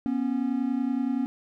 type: tone pair together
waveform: triangle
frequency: 243.1 / 273.7 Hz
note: B3 / C#4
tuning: -27 / -22 cents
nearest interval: major second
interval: 205 cents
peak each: -25 dBFS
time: 0.06-1.26 s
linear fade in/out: 0 ms
effects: none